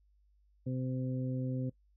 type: harmonic tone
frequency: 128.7 Hz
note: C3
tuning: 28 cents flat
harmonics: 1 / 2 / 3 / 4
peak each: -34 / -37 / -50 / -45 dBFS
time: 0.66-1.7 s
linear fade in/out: 10 ms
effects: noise-tail reverb RT60 0.1 s tail -20 dB re dry + added 50 Hz sine -65 dBFS peak until 1.96 s